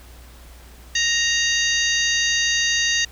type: harmonic tone with a mistuned harmonic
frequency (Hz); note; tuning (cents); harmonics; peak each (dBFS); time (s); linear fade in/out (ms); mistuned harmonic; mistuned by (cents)
932.3; A#5; 0; 2 / 3 / 4 / 5 / 6 / 7; -22 / -24 / -25 / -26 / -27 / -27; 0.95-3.05; 5; 6; +97
effects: added 60 Hz sine -42 dBFS peak until 3.11 s + pink hiss -48 dBFS RMS until 3.11 s

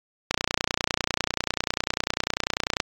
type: click train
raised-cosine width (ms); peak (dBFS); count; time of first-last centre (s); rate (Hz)
0.2; -5; 76; 0.31-2.802; 30.1
effects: AAC 48 kbps

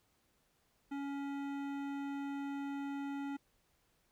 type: tone with hard clipping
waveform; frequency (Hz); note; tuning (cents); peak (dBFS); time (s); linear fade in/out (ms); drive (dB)
sine; 280; C#4; +18; -40; 0.91-3.37; 10; 15
effects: pink hiss -75 dBFS RMS until 4.11 s

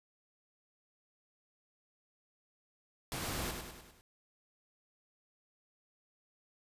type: noise with echo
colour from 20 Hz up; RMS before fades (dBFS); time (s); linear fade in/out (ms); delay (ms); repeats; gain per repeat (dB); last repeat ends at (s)
pink; -39; 3.12-3.51; 0; 100; 5; -5; 4.01
effects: resampled to 32000 Hz

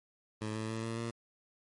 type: tone with pitch steps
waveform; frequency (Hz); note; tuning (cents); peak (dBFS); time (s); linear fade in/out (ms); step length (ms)
15% pulse; 108.1 / 110.05 / 112.04 / 114.07 / 116.13; A2 / A2 / A2 / A#2 / A#2; -30 / +1 / +32 / -37 / -6; -29; 0.41-1.11; 10; 140
effects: MP3 48 kbps

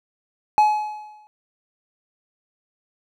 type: tone with exponential decay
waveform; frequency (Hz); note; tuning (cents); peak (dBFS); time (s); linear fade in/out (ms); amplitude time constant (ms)
triangle; 848; G#5; +36; -8; 0.58-1.27; 0; 150
effects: none

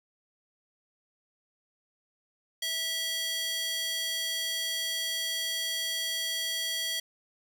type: tone with high-pass filter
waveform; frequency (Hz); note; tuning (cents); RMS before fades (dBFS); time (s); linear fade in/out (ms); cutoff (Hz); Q
square; 653; E5; -17; -32; 2.62-7; 5; 3000; 1.8
effects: none

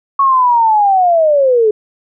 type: linear sweep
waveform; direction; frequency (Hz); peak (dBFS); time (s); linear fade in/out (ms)
sine; down; 1112 to 415.3; -7; 0.19-1.71; 5
effects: none

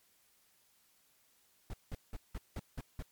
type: noise bursts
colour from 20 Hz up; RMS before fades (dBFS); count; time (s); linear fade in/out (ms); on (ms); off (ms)
brown; -40; 7; 1.7-3.025; 2; 35; 180
effects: white hiss -70 dBFS RMS until 3.11 s + MP3 96 kbps

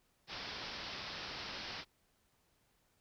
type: low-pass noise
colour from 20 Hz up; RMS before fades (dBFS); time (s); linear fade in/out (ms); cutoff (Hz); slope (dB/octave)
white; -45; 0.27-1.85; 50; 5400; 96
effects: pink hiss -75 dBFS RMS until 3 s

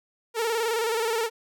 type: tone with vibrato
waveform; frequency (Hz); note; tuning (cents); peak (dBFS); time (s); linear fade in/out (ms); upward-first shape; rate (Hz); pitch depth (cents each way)
sawtooth; 453.8; A#4; -47; -20; 0.34-1.3; 50; square; 19; 57
effects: none

